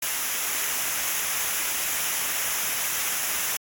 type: noise with comb filter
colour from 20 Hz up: white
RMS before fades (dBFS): -27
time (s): 0.02-3.57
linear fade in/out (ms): 5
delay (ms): 0.23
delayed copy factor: -0.6
effects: AAC 64 kbps